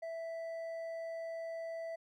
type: tone with hard clipping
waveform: triangle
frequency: 659.3 Hz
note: E5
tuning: in tune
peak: -40 dBFS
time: 0.02-1.96 s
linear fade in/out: 10 ms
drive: 8 dB
effects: MP3 96 kbps